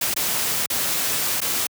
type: noise with dropouts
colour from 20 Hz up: white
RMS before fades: -23 dBFS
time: 0.01-1.67 s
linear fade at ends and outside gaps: 5 ms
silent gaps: 0.141-0.162 / 0.662-0.7 / 1.405-1.415 s
effects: high-pass 80 Hz 12 dB/octave